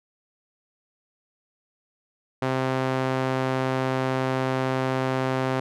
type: tone with band-pass filter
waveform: sawtooth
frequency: 130.9 Hz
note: C3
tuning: 1 cent sharp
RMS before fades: -25 dBFS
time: 2.42-5.6 s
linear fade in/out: 5 ms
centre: 780 Hz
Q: 0.51
effects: none